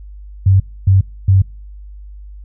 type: tone bursts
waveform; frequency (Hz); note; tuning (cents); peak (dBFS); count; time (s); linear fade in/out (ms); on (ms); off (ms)
sine; 96; G2; -36; -6; 3; 0.46-1.42; 5; 140; 270
effects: noise-tail reverb RT60 0.4 s tail -26 dB re dry + added 50 Hz sine -31 dBFS peak until 2.44 s